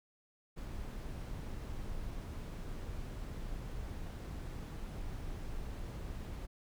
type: noise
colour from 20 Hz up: brown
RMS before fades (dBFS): -42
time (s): 0.56-6.47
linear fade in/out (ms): 20
effects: none